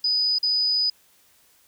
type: tone with dropouts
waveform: sine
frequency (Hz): 4978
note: D#8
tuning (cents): 0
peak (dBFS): -19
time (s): 0.04-0.9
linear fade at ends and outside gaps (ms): 5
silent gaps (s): 0.386-0.429
effects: white hiss -59 dBFS RMS until 1.67 s